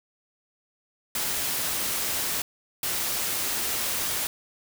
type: noise bursts at uneven times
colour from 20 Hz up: white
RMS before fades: -28 dBFS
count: 2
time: 1.15-2.42 / 2.83-4.27 s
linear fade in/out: 2 ms
effects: none